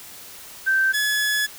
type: tone pair in turn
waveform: sine / sawtooth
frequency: 1558 / 1700.9 Hz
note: G6 / G#6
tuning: -11 / +41 cents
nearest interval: major second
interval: 152 cents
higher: second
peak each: -16 dBFS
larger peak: neither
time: 0.66-0.93 / 0.93-1.47 s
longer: second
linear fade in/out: 20 ms
effects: white hiss -41 dBFS RMS until 1.58 s